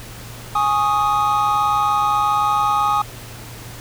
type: chord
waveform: triangle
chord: Ab suspended fourth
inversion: none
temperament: just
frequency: 830.6 / 1107.5 / 1245.9 Hz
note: Ab5 / Db6 / Eb6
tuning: 0 / -2 / +2 cents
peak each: -17 / -22 / -16 dBFS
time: 0.55-3.02 s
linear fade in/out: 5 ms
effects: added 116 Hz sine -37 dBFS peak until 3.8 s + pink hiss -37 dBFS RMS until 3.8 s